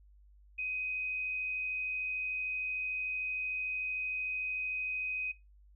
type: tone with amplitude modulation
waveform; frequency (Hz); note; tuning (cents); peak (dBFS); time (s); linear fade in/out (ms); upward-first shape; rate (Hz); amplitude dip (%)
sine; 2512; D#7; +16; -32; 0.58-5.32; 10; sine; 93.3; 35
effects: noise-tail reverb RT60 0.2 s tail -18 dB re dry + added 50 Hz sine -57 dBFS peak until 5.75 s